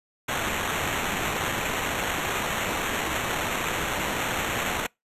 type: noise with sample-and-hold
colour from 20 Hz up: blue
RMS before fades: -28 dBFS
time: 0.28-4.87 s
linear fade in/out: 10 ms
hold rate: 4900 Hz
effects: noise-tail reverb RT60 0.2 s tail -26 dB re dry + resampled to 32000 Hz